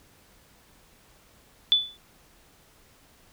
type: tone with exponential decay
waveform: sine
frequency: 3477 Hz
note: A7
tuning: 21 cents flat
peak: -13 dBFS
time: 1.72-1.97 s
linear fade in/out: 0 ms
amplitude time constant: 53 ms
effects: pink hiss -58 dBFS RMS until 3.32 s